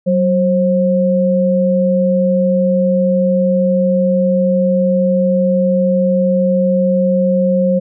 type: tone pair together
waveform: sine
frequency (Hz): 187.5 / 533.2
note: F#3 / C5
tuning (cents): +23 / +33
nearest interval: octave + tritone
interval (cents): 1810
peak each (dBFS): -13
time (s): 0.06-7.8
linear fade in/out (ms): 20
effects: none